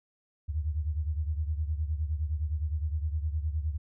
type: beating tone pair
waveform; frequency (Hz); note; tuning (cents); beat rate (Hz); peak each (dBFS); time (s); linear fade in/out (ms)
sine; 74.9 / 84.6; D2 / E2; +35 / +45; 9.7; -29 / -34; 0.48-3.78; 20
effects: none